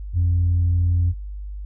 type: tone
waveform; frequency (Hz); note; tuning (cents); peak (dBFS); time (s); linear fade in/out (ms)
sine; 87.31; F2; 0; -14; 0.13-1.14; 50
effects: tanh soft clip ceiling -13 dBFS + added 50 Hz sine -29 dBFS peak until 1.65 s